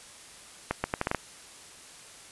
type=accelerating click train; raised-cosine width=0.5 ms; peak=-11 dBFS; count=7; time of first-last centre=0.71-1.147 s; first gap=130 ms; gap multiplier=0.76; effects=white hiss -49 dBFS RMS until 2.31 s + resampled to 24000 Hz